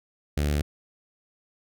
sawtooth tone with notch filter, 73.42 Hz, D2, in tune, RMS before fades -25 dBFS, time 0.37-0.62 s, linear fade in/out 5 ms, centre 990 Hz, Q 1.3, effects none

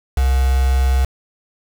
sine tone with quantisation, 65.41 Hz, C2, in tune, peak -12 dBFS, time 0.17-1.05 s, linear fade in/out 5 ms, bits 4, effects none

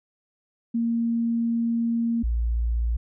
sine tone pair in turn, 231.9 / 57.77 Hz, A#3 / A#1, -9 / -15 cents, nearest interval 2 octaves, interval 2406 cents, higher first, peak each -21 dBFS, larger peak neither, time 0.74-2.23 / 2.23-2.97 s, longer first, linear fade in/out 10 ms, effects none

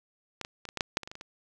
clicks, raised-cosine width 0.2 ms, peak -17 / -20 / -24 / -22 / -16 / -9 / -8 / -23 / -24 / -25 / -26 / -25 dBFS, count 12, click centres 0.413 / 0.449 / 0.653 / 0.689 / 0.773 / 0.808 / 0.971 / 1.033 / 1.075 / 1.115 / 1.154 / 1.211 s, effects none

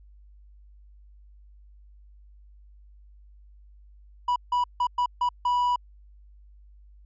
triangle tone bursts at uneven times, 980 Hz, B5, 14 cents flat, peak -19 dBFS, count 6, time 4.28-4.36 / 4.52-4.64 / 4.8-4.87 / 4.98-5.06 / 5.21-5.29 / 5.45-5.76 s, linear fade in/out 5 ms, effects added 50 Hz sine -49 dBFS peak until 7.05 s + resampled to 16000 Hz

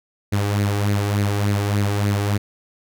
sawtooth tone with flanger, 101.9 Hz, G#2, 32 cents flat, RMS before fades -20 dBFS, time 0.32-2.38 s, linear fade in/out 10 ms, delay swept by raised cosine 0.45 to 2.65 ms, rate 3.4 Hz, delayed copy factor +0.55, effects none

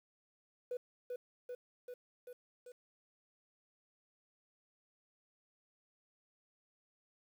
triangle tone with echo, 493.9 Hz, B4, in tune, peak -33 dBFS, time 0.71-0.77 s, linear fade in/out 5 ms, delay 390 ms, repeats 5, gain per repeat -3 dB, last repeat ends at 2.72 s, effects tanh soft clip ceiling -34 dBFS + 11-bit

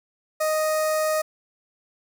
sawtooth tone with notch filter, 622.3 Hz, D#5, in tune, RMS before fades -23 dBFS, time 0.4-1.22 s, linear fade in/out 10 ms, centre 3200 Hz, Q 0.95, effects 9-bit

